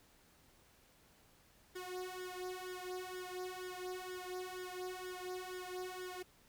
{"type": "tone with flanger", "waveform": "sawtooth", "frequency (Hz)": 366.2, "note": "F#4", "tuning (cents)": -18, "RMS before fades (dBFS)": -45, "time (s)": [1.75, 6.23], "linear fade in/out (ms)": 10, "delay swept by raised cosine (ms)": [0.57, 2.57], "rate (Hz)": 2.1, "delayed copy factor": 0.85, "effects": ["pink hiss -67 dBFS RMS until 6.48 s"]}